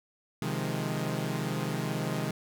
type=chord; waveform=sawtooth; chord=F minor seventh; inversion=second; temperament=equal with one note detuned; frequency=130.81 / 155.56 / 173.71 / 207.7 Hz; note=C3 / Eb3 / F3 / Ab3; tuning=0 / 0 / -9 / 0 cents; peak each=-31 / -30 / -34 / -32 dBFS; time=0.42-2.31 s; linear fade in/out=2 ms; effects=none